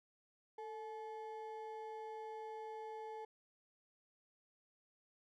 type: ring-modulated tone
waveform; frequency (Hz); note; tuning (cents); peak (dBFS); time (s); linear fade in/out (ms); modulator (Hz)
triangle; 650; E5; -24; -40; 0.58-3.25; 5; 206
effects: none